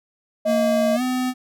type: tone with pitch glide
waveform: square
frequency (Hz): 230 to 253.7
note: A#3 to B3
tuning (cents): -23 to +47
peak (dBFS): -21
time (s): 0.45-1.34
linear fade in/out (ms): 50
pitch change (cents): +170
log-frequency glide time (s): 0.94-1.02
type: tone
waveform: sine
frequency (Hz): 628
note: D#5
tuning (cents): +16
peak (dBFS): -18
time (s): 0.45-0.97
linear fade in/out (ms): 10
effects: none